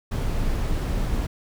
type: noise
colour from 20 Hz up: brown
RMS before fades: -24 dBFS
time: 0.11-1.27 s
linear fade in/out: 10 ms
effects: none